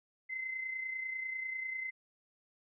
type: tone with amplitude modulation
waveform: sine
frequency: 2060 Hz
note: C7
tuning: 28 cents flat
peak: -34 dBFS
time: 0.29-1.91 s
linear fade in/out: 20 ms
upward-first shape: sine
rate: 30.1 Hz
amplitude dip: 50%
effects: none